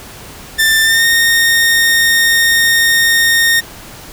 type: tone with pitch glide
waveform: sawtooth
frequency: 1781 to 1843.8 Hz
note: A6 to A#6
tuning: +21 to -19 cents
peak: -5 dBFS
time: 0.58-3.61 s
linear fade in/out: 20 ms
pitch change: +60 cents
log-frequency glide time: 0.83-1.05 s
effects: pink hiss -33 dBFS RMS until 4.12 s